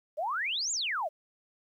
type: exponential two-way sweep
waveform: sine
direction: up then down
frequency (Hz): 563 to 7510 to 563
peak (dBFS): -29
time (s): 0.17-1.09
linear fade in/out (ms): 20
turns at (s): 0.72
effects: 11-bit